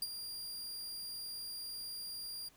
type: tone with ADSR envelope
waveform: sawtooth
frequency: 4786 Hz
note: D8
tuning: 32 cents sharp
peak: -30 dBFS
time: 0.02-2.49 s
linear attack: 3 ms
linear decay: 37 ms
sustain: -9 dB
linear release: 11 ms
effects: pink hiss -65 dBFS RMS until 2.56 s